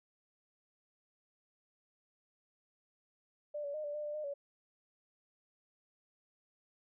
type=tone with pitch steps; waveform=sine; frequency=592 / 570 / 612 / 584 / 599 / 593 / 608 / 566 Hz; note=D5 / C#5 / D#5 / D5 / D5 / D5 / D#5 / C#5; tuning=+14 / +48 / -29 / -10 / +34 / +17 / -40 / +36 cents; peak=-37 dBFS; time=3.54-4.34 s; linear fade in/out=10 ms; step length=100 ms; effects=none